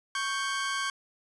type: tone pair together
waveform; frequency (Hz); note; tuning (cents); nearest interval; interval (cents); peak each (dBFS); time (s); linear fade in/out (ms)
sawtooth; 1108.7 / 1567.9; C#6 / G6; 0 / 0; tritone; 600; -28; 0.15-0.9; 2
effects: resampled to 22050 Hz